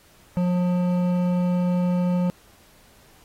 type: tone with hard clipping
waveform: triangle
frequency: 178.6 Hz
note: F3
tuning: 39 cents sharp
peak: -21 dBFS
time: 0.37-2.3 s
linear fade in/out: 0 ms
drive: 14 dB
effects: pink hiss -55 dBFS RMS until 3.24 s + AAC 48 kbps